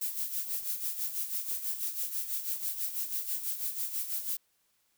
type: noise with tremolo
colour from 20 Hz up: violet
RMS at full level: -32 dBFS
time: 0.01-4.37 s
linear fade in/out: 5 ms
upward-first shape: sine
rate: 6.1 Hz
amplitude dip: 65%
effects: white hiss -73 dBFS RMS until 4.97 s